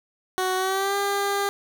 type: tone with pitch glide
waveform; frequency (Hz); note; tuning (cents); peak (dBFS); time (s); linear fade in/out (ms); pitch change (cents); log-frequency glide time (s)
15% pulse; 371.8 to 400.8; F#4 to G4; +8 to +38; -16; 0.38-1.49; 0; +130; 0.56-0.96
effects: none